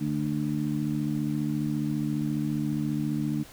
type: harmonic tone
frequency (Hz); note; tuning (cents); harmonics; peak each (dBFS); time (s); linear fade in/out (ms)
74.7; D2; +30; 2 / 3 / 4; -30 / -30 / -30; 0-3.44; 20
effects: pink hiss -49 dBFS RMS until 3.52 s